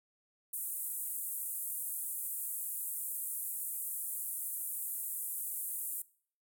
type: band-pass noise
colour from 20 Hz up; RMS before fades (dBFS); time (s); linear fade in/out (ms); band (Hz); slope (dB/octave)
white; -39; 0.53-6.02; 5; 8400 to 16000; 48
effects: noise-tail reverb RT60 0.5 s tail -21 dB re dry